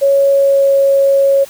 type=tone with pitch glide; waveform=sine; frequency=554.4 to 550.9 Hz; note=C#5 to C#5; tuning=0 to -11 cents; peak=-7 dBFS; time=0.01-1.45 s; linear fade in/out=20 ms; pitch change=-11 cents; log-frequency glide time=0.32-0.71 s; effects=white hiss -37 dBFS RMS until 1.49 s